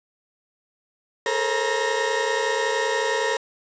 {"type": "tone cluster", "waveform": "40% pulse", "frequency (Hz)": [429.8, 460.4, 535, 951, 1848], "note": ["A4", "A#4", "C5", "A#5", "A#6"], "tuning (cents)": [-41, -22, 38, 34, -16], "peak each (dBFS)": -27, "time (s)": [1.26, 3.37], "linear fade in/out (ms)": 2, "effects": ["resampled to 16000 Hz", "8-bit"]}